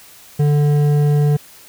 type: tone with hard clipping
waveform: triangle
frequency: 146.83 Hz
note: D3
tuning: in tune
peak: -13 dBFS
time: 0.39-1.37 s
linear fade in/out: 10 ms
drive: 12 dB
effects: white hiss -43 dBFS RMS until 1.68 s